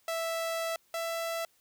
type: tone pair in turn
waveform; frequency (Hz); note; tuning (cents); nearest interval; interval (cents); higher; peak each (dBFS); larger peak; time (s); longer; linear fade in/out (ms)
sawtooth; 659.3 / 664.3; E5 / E5; 0 / +13; unison; 13; second; -27 / -28; first; 0.08-0.76 / 0.94-1.45; first; 2
effects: white hiss -68 dBFS RMS until 1.6 s